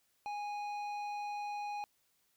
sine tone with tanh clipping, 826 Hz, G#5, 10 cents flat, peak -39 dBFS, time 0.26-1.84 s, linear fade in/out 0 ms, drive 11 dB, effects white hiss -75 dBFS RMS until 2.36 s

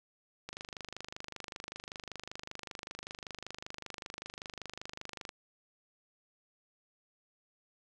click train, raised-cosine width 0.2 ms, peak -24 dBFS, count 122, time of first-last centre 0.49-5.292 s, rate 25.2 Hz, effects none

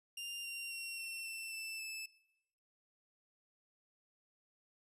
sawtooth tone with pitch steps, 2794 / 2765 / 2737 / 2708 / 2680 / 2652 / 2625 Hz, F7 / F7 / F7 / E7 / E7 / E7 / E7, 0 / -18 / -36 / +46 / +28 / +10 / -8 cents, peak -39 dBFS, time 0.17-2.06 s, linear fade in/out 5 ms, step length 270 ms, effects noise-tail reverb RT60 0.9 s tail -20 dB re dry + resampled to 32000 Hz

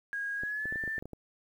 sine tone with pitch glide, 1638 to 1776 Hz, G#6 to A6, -24 to +16 cents, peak -32 dBFS, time 0.13-0.99 s, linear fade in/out 0 ms, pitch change +140 cents, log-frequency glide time 0.36-0.78 s
clicks, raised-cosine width 2 ms, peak -29 dBFS, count 10, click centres 0.435 / 0.656 / 0.725 / 0.758 / 0.838 / 0.877 / 0.982 / 1.025 / 1.056 / 1.133 s
effects 10-bit

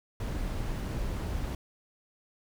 brown noise, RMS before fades -33 dBFS, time 0.2-1.55 s, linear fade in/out 2 ms, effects none

